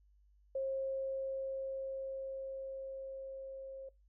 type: tone with level ramp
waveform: sine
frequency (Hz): 536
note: C5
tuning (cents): +42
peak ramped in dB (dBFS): -33 to -44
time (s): 0.55-3.89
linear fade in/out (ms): 5
effects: noise-tail reverb RT60 0.2 s tail -22 dB re dry + added 50 Hz sine -64 dBFS peak until 4.08 s